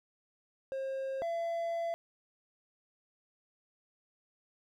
triangle tone pair in turn, 535 / 674.1 Hz, C5 / E5, +38 / +39 cents, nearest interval major third, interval 401 cents, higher second, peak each -32 / -30 dBFS, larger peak second, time 0.72-1.22 / 1.22-1.94 s, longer second, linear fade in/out 0 ms, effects none

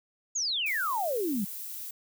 sine exponential sweep, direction down, 6990 to 185 Hz, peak -27 dBFS, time 0.35-1.45 s, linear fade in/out 10 ms
violet noise, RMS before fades -39 dBFS, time 0.66-1.91 s, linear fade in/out 5 ms
effects none

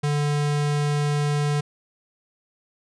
square tone, 146.6 Hz, D3, 3 cents flat, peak -21 dBFS, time 0.03-1.61 s, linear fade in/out 10 ms, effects resampled to 22050 Hz

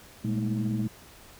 sine tone cluster, 118.5 / 198.3 / 212.4 / 233.8 / 318.7 Hz, A#2 / G3 / G#3 / A#3 / D#4, +29 / +20 / +39 / +5 / +42 cents, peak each -29 / -36 / -28 / -36 / -35 dBFS, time 0.24-0.88 s, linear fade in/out 10 ms, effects tanh soft clip ceiling -19 dBFS + pink hiss -51 dBFS RMS until 1.39 s

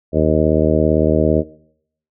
harmonic tone, 77.78 Hz, D#2, in tune, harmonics 1 / 2 / 3 / 4 / 5 / 6 / 7 / 8, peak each -20 / -20 / -20 / -20 / -20 / -20 / -20 / -20 dBFS, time 0.12-1.44 s, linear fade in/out 50 ms, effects noise-tail reverb RT60 0.7 s tail -20 dB re dry

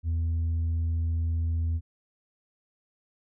sine tone with tanh clipping, 82.41 Hz, E2, in tune, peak -25 dBFS, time 0.03-1.81 s, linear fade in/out 50 ms, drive 2 dB, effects none

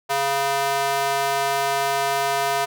square tone with high-pass filter, 138.59 Hz, C#3, in tune, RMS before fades -22 dBFS, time 0.09-2.66 s, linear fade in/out 20 ms, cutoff 710 Hz, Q 1.7, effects none

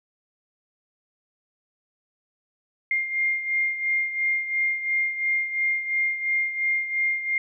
sine beating tone pair, 2114 / 2116.9 Hz, C7 / C7, +17 / +20 cents, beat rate 2.9 Hz, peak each -23 / -29 dBFS, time 2.91-7.38 s, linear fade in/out 2 ms, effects none

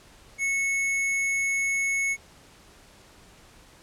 square tone, 2200 Hz, C#7, 14 cents flat, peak -24 dBFS, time 0.38-2.17 s, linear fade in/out 50 ms, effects pink hiss -53 dBFS RMS until 3.82 s + low-pass 10000 Hz 12 dB/octave

